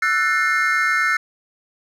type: chord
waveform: triangle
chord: F# half-diminished seventh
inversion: third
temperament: just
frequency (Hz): 1332 / 1480 / 1776 / 2131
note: E6 / F#6 / A6 / C7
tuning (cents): +18 / 0 / +16 / +31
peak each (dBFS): -20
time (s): 0.02-1.17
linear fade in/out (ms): 5
effects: none